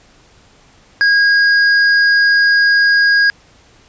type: tone with hard clipping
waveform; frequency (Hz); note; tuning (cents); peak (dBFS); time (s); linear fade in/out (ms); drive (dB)
sine; 1637; G#6; -25; -10; 1.01-3.3; 0; 11
effects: pink hiss -48 dBFS RMS until 3.88 s + resampled to 16000 Hz